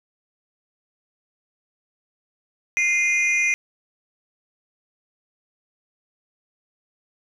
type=tone cluster; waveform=sine; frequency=2088 / 2459 / 5970 Hz; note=C7 / D#7 / F#8; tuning=-4 / -21 / +15 cents; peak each=-20 / -19 / -28 dBFS; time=2.77-3.54 s; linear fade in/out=0 ms; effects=tanh soft clip ceiling -12 dBFS + 9-bit